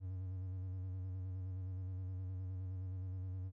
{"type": "tone with vibrato", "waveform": "triangle", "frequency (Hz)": 93, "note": "F#2", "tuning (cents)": 9, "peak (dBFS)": -38, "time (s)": [0, 3.52], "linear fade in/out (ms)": 50, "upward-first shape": "square", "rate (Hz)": 9.6, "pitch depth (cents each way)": 30, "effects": []}